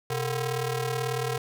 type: ring-modulated tone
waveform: sawtooth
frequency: 293.7 Hz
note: D4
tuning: in tune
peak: -20 dBFS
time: 0.1-1.38 s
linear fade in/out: 5 ms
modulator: 166 Hz
effects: none